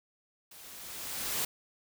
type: noise with level ramp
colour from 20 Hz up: white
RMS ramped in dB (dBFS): -52 to -31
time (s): 0.51-1.45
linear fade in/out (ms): 5
effects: none